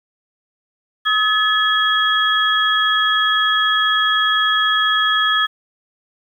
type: tone cluster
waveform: sine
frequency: 1275 / 1719 / 3305 Hz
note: D#6 / A6 / G#7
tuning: +42 / -41 / -9 cents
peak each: -18 dBFS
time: 1.05-5.47 s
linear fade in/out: 20 ms
effects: 8-bit